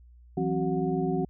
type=tone cluster; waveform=sine; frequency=165.2 / 184.6 / 266.9 / 375.2 / 727 Hz; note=E3 / F#3 / C4 / F#4 / F#5; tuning=+4 / -4 / +35 / +24 / -31 cents; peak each=-30 / -33 / -31 / -29 / -35 dBFS; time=0.37-1.25 s; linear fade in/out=5 ms; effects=added 60 Hz sine -50 dBFS peak until 1.29 s